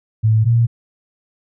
sine tone pair in turn, 110 / 116.8 Hz, A2 / A#2, 0 / +4 cents, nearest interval minor second, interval 104 cents, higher second, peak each -10 dBFS, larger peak neither, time 0.23-0.45 / 0.45-0.67 s, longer neither, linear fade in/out 20 ms, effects none

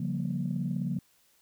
sine chord, G half-diminished seventh, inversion second, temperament just, 141.12 / 176.4 / 196 / 235.2 Hz, Db3 / F3 / G3 / Bb3, +31 / +18 / 0 / +16 cents, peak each -33 / -32 / -36 / -35 dBFS, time 0-0.99 s, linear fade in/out 5 ms, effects tanh soft clip ceiling -20 dBFS + white hiss -66 dBFS RMS until 1.41 s

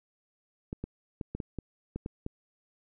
clicks, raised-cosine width 3 ms, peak -22 dBFS, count 9, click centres 0.729 / 0.84 / 1.212 / 1.35 / 1.402 / 1.587 / 1.96 / 2.061 / 2.264 s, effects none

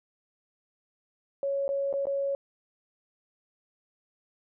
sine tone with dropouts, 555 Hz, C#5, 2 cents sharp, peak -26 dBFS, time 1.43-2.35 s, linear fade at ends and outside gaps 1 ms, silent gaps 1.68-1.69 / 1.928-1.938 / 2.055-2.069 s, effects none

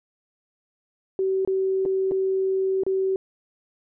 sine tone with dropouts, 381.9 Hz, G4, 45 cents flat, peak -20 dBFS, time 1.19-3.16 s, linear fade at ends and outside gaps 1 ms, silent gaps 1.45-1.475 / 1.853-1.859 / 2.112-2.118 / 2.835-2.865 s, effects none

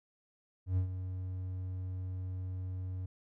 triangle tone with ADSR envelope, 92.5 Hz, F#2, in tune, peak -24 dBFS, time 0.66-3.06 s, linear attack 110 ms, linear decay 100 ms, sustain -10 dB, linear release 5 ms, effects none

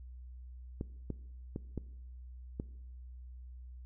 clicks, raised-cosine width 3 ms, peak -24 dBFS, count 5, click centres 0.811 / 1.103 / 1.561 / 1.777 / 2.599 s, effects noise-tail reverb RT60 0.9 s tail -20 dB re dry + added 62 Hz sine -46 dBFS peak until 3.85 s

